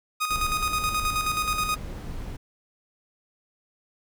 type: tone with tremolo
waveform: sawtooth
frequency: 1244.5 Hz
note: D#6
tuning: in tune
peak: -19 dBFS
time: 0.2-1.76 s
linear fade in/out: 20 ms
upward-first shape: square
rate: 9.4 Hz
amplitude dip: 50%
type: noise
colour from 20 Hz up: brown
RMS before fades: -34 dBFS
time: 0.3-2.37 s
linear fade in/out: 10 ms
effects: none